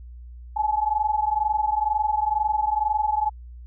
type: tone pair together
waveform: sine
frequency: 841 / 863.1 Hz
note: G#5 / A5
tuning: +22 / -34 cents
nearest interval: unison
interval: 44 cents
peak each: -23 dBFS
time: 0.56-3.3 s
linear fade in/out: 10 ms
effects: added 60 Hz sine -38 dBFS peak until 3.66 s